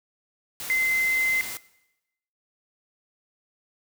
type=tone in noise; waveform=sine; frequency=2066 Hz; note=C7; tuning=22 cents flat; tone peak=-20 dBFS; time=0.7-1.41 s; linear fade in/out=0 ms; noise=white; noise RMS=-35 dBFS; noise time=0.6-1.57 s; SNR=+12 dB; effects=noise-tail reverb RT60 0.9 s tail -19 dB re dry